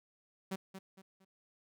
sawtooth tone with echo, 191.2 Hz, G3, 43 cents flat, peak -32 dBFS, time 0.51-0.56 s, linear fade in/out 10 ms, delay 230 ms, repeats 3, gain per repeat -9 dB, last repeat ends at 1.25 s, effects none

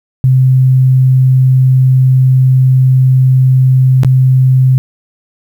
sine tone with dropouts, 130 Hz, C3, 11 cents flat, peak -4 dBFS, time 0.24-4.78 s, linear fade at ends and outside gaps 0 ms, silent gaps 4.034-4.047 s, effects 7-bit

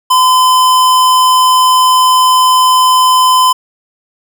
square tone, 1020 Hz, C6, 44 cents flat, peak -6 dBFS, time 0.1-3.53 s, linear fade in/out 10 ms, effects none

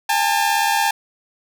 sawtooth tone pair together, 811.6 / 889 Hz, G#5 / A5, -40 / +18 cents, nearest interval major second, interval 158 cents, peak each -15 dBFS, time 0.09-0.91 s, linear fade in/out 5 ms, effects none

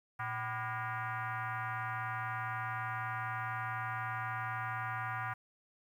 sine tone with frequency modulation, 116.54 Hz, A#2, in tune, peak -35 dBFS, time 0.19-5.34 s, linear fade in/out 10 ms, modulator 438 Hz, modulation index 3.9, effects 11-bit

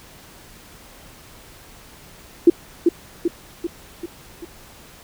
sine tone with echo, 341.5 Hz, F4, 39 cents flat, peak -5 dBFS, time 2.47-2.5 s, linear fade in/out 5 ms, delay 390 ms, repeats 5, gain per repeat -5 dB, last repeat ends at 4.45 s, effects pink hiss -45 dBFS RMS until 5.03 s

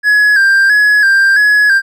triangle tone with vibrato, 1635 Hz, G#6, 28 cents flat, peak -4 dBFS, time 0.03-1.82 s, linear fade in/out 50 ms, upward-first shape square, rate 1.5 Hz, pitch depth 53 cents each way, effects none

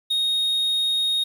triangle tone, 3729 Hz, A#7, in tune, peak -18 dBFS, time 0.1-1.24 s, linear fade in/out 10 ms, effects 8-bit

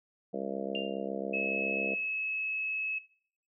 harmonic tone, 67.3 Hz, C2, 49 cents sharp, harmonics 3 / 4 / 5 / 6 / 7 / 8 / 9 / 10, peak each -40 / -43 / -42 / -43 / -38 / -41 / -42 / -43 dBFS, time 0.33-1.95 s, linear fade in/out 10 ms
sine tone with exponential decay, 2794 Hz, F7, in tune, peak -31 dBFS, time 0.75-1.08 s, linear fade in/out 1 ms, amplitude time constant 70 ms
sine tone, 2583 Hz, E7, 36 cents flat, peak -30 dBFS, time 1.33-2.99 s, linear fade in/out 10 ms
effects noise-tail reverb RT60 0.6 s tail -20 dB re dry

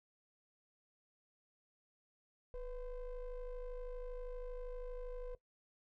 triangle ring-modulated tone, 260.3 Hz, C4, 9 cents flat, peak -37 dBFS, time 2.54-5.35 s, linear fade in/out 2 ms, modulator 234 Hz, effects noise-tail reverb RT60 0.1 s tail -17 dB re dry

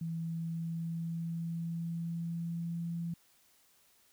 sine tone with pitch glide, 164.81 to 169.05 Hz, E3 to E3, 0 to +44 cents, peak -34 dBFS, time 0.01-3.14 s, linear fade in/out 5 ms, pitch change +44 cents, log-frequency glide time 0.16-2.85 s, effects white hiss -67 dBFS RMS until 4.12 s

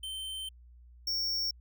square tone pair in turn, 3102 / 5489 Hz, G7 / F8, -19 / -31 cents, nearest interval minor seventh, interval 988 cents, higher second, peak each -37 / -30 dBFS, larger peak second, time 0.03-0.49 / 1.07-1.51 s, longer first, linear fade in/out 5 ms, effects added 60 Hz sine -52 dBFS peak until 1.6 s

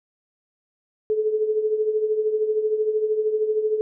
sine tone with tremolo, 431 Hz, A4, 36 cents flat, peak -16 dBFS, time 1.1-3.81 s, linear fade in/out 0 ms, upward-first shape triangle, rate 13 Hz, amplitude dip 70%, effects none

